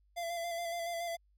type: tone with vibrato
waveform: square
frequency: 682 Hz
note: F5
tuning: 41 cents flat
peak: -36 dBFS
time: 0.16-1.17 s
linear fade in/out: 20 ms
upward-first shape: square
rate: 7.1 Hz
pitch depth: 25 cents each way
effects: added 50 Hz sine -66 dBFS peak until 1.37 s